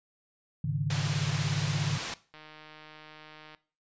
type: chord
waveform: sine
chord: Ab suspended fourth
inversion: none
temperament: equal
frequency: 103.83 / 138.59 / 155.56 Hz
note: Ab2 / Db3 / Eb3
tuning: 0 / 0 / 0 cents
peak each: -35 / -30 / -31 dBFS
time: 0.64-1.98 s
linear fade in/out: 5 ms
type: low-pass noise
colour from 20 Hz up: white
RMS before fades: -37 dBFS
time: 0.9-2.14 s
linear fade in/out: 2 ms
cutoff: 5100 Hz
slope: 12 dB/octave
type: click train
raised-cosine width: 0.3 ms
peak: -33 dBFS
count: 187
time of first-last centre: 2.34-3.548 s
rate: 154 Hz
effects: noise-tail reverb RT60 0.4 s tail -18 dB re dry + resampled to 16000 Hz